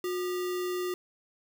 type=tone with sample-and-hold; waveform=sine; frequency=361.1 Hz; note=F#4; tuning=42 cents flat; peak=-29 dBFS; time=0.04-0.94 s; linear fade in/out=2 ms; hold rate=1575 Hz; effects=none